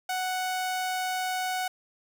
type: tone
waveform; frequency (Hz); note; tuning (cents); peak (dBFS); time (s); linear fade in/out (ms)
sawtooth; 741; F#5; +2; -24; 0.09-1.68; 5
effects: none